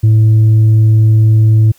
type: tone with tanh clipping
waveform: sine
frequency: 109.5 Hz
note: A2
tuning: 8 cents flat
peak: -5 dBFS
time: 0.03-1.72 s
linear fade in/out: 10 ms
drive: 2 dB
effects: white hiss -49 dBFS RMS until 1.78 s